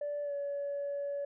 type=tone with pitch glide; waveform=sine; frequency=582 to 567.7 Hz; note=D5 to C#5; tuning=-16 to +41 cents; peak=-32 dBFS; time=0.01-1.25 s; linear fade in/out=5 ms; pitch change=-43 cents; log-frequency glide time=0.23-0.33 s; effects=tanh soft clip ceiling -30 dBFS